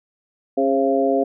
harmonic tone with a mistuned harmonic, 136.3 Hz, C#3, 29 cents flat, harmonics 2 / 3 / 4 / 5, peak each -21 / -21 / -21 / -21 dBFS, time 0.57-1.24 s, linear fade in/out 10 ms, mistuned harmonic 4, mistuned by -24 cents, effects none

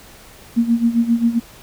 sine tone with tremolo, 233.1 Hz, A#3, in tune, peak -10 dBFS, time 0.56-1.4 s, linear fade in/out 20 ms, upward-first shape sine, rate 7.5 Hz, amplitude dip 80%, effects pink hiss -43 dBFS RMS until 1.62 s

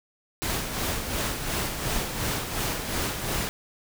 pink noise with tremolo, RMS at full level -27 dBFS, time 0.42-3.49 s, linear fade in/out 0 ms, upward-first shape sine, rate 2.8 Hz, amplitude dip 50%, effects none

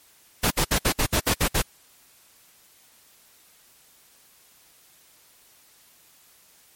pink noise bursts, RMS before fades -21 dBFS, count 9, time 0.43-1.62 s, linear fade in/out 10 ms, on 78 ms, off 61 ms, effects white hiss -56 dBFS RMS until 6.75 s + MP3 64 kbps

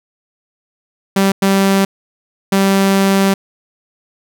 sawtooth tone bursts at uneven times, 195 Hz, G3, 9 cents flat, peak -6 dBFS, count 3, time 1.16-1.32 / 1.42-1.85 / 2.52-3.34 s, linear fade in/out 5 ms, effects none

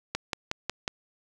click train, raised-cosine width 0.2 ms, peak -11 dBFS, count 5, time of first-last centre 0.15-0.879 s, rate 5.49 Hz, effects none

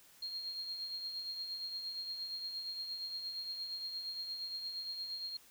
sine tone with tremolo, 4232 Hz, C8, 19 cents sharp, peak -37 dBFS, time 0.22-5.37 s, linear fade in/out 5 ms, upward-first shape triangle, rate 8.6 Hz, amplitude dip 50%, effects white hiss -62 dBFS RMS until 5.5 s

